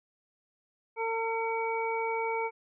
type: harmonic tone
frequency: 453 Hz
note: A#4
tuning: 50 cents flat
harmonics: 1 / 2 / 3 / 5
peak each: -32 / -32 / -43 / -36 dBFS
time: 0.96-2.51 s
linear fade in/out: 50 ms
effects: none